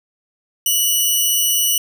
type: tone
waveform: 10% pulse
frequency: 2946 Hz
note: F#7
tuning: 8 cents flat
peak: -6 dBFS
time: 0.66-1.78 s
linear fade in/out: 2 ms
effects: none